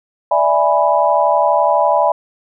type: chord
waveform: sine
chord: E dominant seventh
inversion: third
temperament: equal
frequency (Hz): 587.3 / 659.3 / 830.6 / 987.8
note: D5 / E5 / G#5 / B5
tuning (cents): 0 / 0 / 0 / 0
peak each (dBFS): -16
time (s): 0.31-2.12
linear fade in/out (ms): 5
effects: none